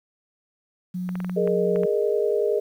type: tone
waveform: sine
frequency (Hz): 181.2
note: F#3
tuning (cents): -36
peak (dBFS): -26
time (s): 0.94-1.86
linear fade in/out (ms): 10
type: clicks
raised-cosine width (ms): 0.5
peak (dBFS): -21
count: 8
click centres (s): 1.091 / 1.155 / 1.203 / 1.246 / 1.296 / 1.475 / 1.76 / 1.834
type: chord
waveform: sine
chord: Ab suspended second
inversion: none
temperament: equal with one note detuned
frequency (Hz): 415.3 / 466.2 / 614.4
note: Ab4 / Bb4 / Eb5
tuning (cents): 0 / 0 / -22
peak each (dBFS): -22 / -24 / -27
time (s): 1.36-2.6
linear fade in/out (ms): 10
effects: 9-bit